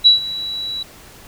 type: tone with ADSR envelope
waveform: sine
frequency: 3920 Hz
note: B7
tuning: 14 cents flat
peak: -4 dBFS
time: 0.04-0.83 s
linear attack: 23 ms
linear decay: 130 ms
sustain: -18 dB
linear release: 5 ms
effects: pink hiss -42 dBFS RMS until 1.27 s